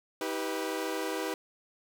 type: chord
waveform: sawtooth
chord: Eb augmented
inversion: none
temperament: equal with one note detuned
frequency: 319.3 / 392 / 493.9 Hz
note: Eb4 / G4 / B4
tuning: +45 / 0 / 0 cents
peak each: -32 dBFS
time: 0.21-1.34 s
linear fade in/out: 2 ms
effects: none